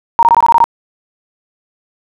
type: tone bursts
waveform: sine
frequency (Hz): 932.3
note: A#5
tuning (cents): 0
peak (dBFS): -4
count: 8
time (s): 0.19-0.641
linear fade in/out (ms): 0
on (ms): 38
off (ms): 21
effects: none